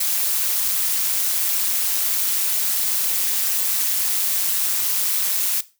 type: noise with amplitude modulation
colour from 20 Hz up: blue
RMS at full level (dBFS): -18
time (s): 0-5.61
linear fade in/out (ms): 5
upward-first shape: sine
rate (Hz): 196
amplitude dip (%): 65
effects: noise-tail reverb RT60 0.3 s tail -17 dB re dry